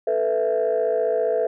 sine chord, A suspended second, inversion none, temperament just, 440 / 495 / 660 Hz, A4 / B4 / E5, 0 / +4 / +2 cents, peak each -22 dBFS, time 0.07-1.47 s, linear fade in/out 5 ms, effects tanh soft clip ceiling -13 dBFS

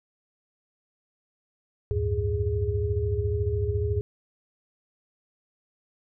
sine tone cluster, 74.9 / 92.8 / 106.8 / 413.2 Hz, D2 / F#2 / G#2 / G#4, +35 / +6 / +49 / -9 cents, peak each -29 dBFS, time 1.91-4.01 s, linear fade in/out 0 ms, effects none

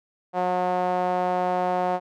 sawtooth tone with band-pass filter, 181 Hz, F#3, 38 cents flat, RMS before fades -24 dBFS, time 0.33-2 s, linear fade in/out 50 ms, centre 730 Hz, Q 2.9, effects none

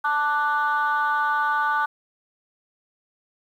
sine chord, D major, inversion second, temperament equal, 880 / 1174.7 / 1480 Hz, A5 / D6 / F#6, 0 / 0 / 0 cents, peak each -23 dBFS, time 0.04-1.86 s, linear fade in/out 10 ms, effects tanh soft clip ceiling -14 dBFS + 9-bit

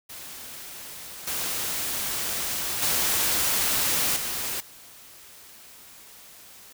white noise with level steps, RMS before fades -40 / -29 / -24 / -30 / -48 dBFS, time 0.09-6.73 s, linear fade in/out 10 ms, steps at 1.27 / 2.82 / 4.16 / 4.6 s, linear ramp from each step 5 ms, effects none

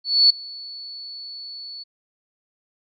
sine tone with ADSR envelope, 4435 Hz, C#8, in tune, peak -9 dBFS, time 0.04-1.84 s, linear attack 260 ms, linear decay 6 ms, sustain -24 dB, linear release 18 ms, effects none

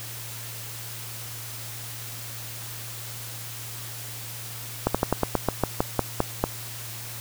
slowing click train, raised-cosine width 1 ms, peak -6 dBFS, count 12, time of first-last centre 4.87-6.44 s, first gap 76 ms, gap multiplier 1.12, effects added 115 Hz sine -40 dBFS peak until 7.2 s + white hiss -38 dBFS RMS until 7.2 s

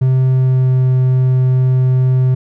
triangle tone with pitch glide, 130 to 128.73 Hz, C3 to C3, -11 to -28 cents, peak -7 dBFS, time 0.01-2.35 s, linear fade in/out 10 ms, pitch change -17 cents, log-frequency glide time 0.27-0.83 s, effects none

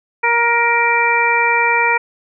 harmonic tone, 470 Hz, A#4, 14 cents sharp, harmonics 1 / 2 / 3 / 4 / 5, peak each -22 / -16 / -21 / -19 / -16 dBFS, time 0.23-1.98 s, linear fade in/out 10 ms, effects none

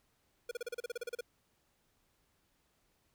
square tone bursts, 480 Hz, B4, 49 cents flat, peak -37 dBFS, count 13, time 0.49-1.209 s, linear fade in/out 5 ms, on 23 ms, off 35 ms, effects pink hiss -75 dBFS RMS until 3.14 s

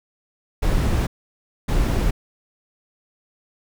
brown noise bursts at uneven times, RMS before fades -19 dBFS, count 2, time 0.62-1.07 / 1.68-2.11 s, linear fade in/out 10 ms, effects none

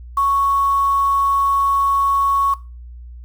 sine tone with quantisation, 1108.7 Hz, C#6, in tune, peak -13 dBFS, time 0.17-2.54 s, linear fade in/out 5 ms, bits 6, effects noise-tail reverb RT60 0.3 s tail -19 dB re dry + added 60 Hz sine -33 dBFS peak until 3.24 s

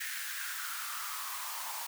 white noise with high-pass filter sweep, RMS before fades -39 dBFS, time 0-1.87 s, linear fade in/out 10 ms, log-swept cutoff 1800 to 870 Hz, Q 5, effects none

